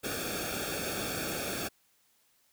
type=noise with comb filter; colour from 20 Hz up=pink; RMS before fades=-35 dBFS; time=0.03-1.69 s; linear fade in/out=20 ms; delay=1 ms; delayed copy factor=-0.9; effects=white hiss -69 dBFS RMS until 2.52 s